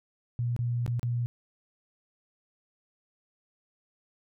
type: tone with dropouts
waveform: sine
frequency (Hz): 120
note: B2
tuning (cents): -49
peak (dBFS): -26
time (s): 0.39-1.26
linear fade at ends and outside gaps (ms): 0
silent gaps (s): 0.564-0.59 / 0.863-0.878 / 0.995-1.03
effects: none